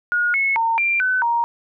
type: tone with pitch steps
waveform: sine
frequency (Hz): 1440 / 2190 / 912 / 2374 / 1510 / 938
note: F#6 / C#7 / A#5 / D7 / F#6 / A#5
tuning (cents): -47 / -22 / -38 / +18 / +35 / +11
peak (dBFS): -16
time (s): 0.12-1.44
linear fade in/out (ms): 0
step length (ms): 220
effects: none